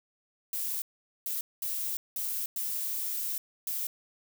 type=noise bursts at uneven times; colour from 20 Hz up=violet; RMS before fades=-33 dBFS; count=6; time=0.53-0.82 / 1.26-1.41 / 1.62-1.97 / 2.16-2.46 / 2.56-3.38 / 3.67-3.87 s; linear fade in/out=2 ms; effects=none